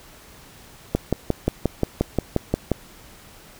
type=click train; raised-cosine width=2 ms; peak=-5 dBFS; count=11; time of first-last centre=0.95-2.717 s; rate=5.66 Hz; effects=pink hiss -47 dBFS RMS until 3.59 s